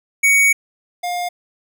square tone pair in turn, 2240 / 708.6 Hz, C#7 / F5, +18 / +25 cents, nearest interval octave + minor sixth, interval 1993 cents, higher first, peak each -11 / -21 dBFS, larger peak first, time 0.23-0.53 / 1.03-1.29 s, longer first, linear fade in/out 10 ms, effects none

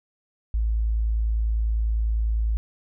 sine tone, 55 Hz, A1, in tune, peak -20 dBFS, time 0.54-2.57 s, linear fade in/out 0 ms, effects none

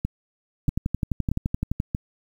two click trains, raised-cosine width 5 ms, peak -12 / -11 dBFS, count 4 / 14, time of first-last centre 0.05-1.949 / 0.69-1.801 s, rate 1.58 / 11.7 Hz, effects 8-bit

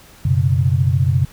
sine chord, F# suspended fourth, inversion none, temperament equal with one note detuned, 92.5 / 124.33 / 138.59 Hz, F#2 / B2 / C#3, 0 / +12 / 0 cents, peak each -17 dBFS, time 0.25-1.25 s, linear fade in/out 5 ms, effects pink hiss -45 dBFS RMS until 1.32 s

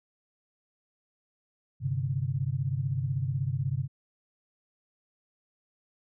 sine chord, G suspended fourth, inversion none, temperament equal, 98 / 130.81 / 146.83 Hz, G2 / C3 / D3, 0 / 0 / 0 cents, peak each -34 / -29 / -33 dBFS, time 1.8-3.88 s, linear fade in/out 50 ms, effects none

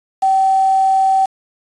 sine tone with quantisation, 769 Hz, G5, 33 cents flat, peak -10 dBFS, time 0.22-1.26 s, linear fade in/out 10 ms, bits 5, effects resampled to 22050 Hz

